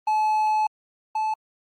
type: tone pair in turn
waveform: triangle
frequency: 860 / 868.5 Hz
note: A5 / A5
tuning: -40 / -23 cents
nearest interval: unison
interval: 17 cents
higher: second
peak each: -17 / -20 dBFS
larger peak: first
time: 0.07-0.67 / 1.15-1.34 s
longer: first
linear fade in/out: 5 ms
effects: Opus 24 kbps